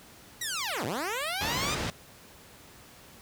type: linear two-way sweep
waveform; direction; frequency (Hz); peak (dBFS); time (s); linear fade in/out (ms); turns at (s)
10% pulse; down then up; 1975.5 to 98 to 1249; -22; 0.41-1.75; 5; 0.85
type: low-pass noise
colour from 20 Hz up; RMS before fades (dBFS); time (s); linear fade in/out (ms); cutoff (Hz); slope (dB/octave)
pink; -32; 1.41-1.9; 0; 5800; 12
effects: pink hiss -52 dBFS RMS until 3.21 s + high-pass 60 Hz 12 dB/octave